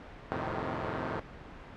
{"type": "chord", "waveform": "5% pulse", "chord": "F dominant seventh", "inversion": "none", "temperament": "equal with one note detuned", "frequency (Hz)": [87.31, 110, 129.53, 155.56], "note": ["F2", "A2", "C3", "Eb3"], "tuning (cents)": [0, 0, -17, 0], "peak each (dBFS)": -27, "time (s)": [0.32, 1.2], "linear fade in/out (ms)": 0, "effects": ["pink hiss -47 dBFS RMS until 1.76 s", "low-pass 2000 Hz 12 dB/octave"]}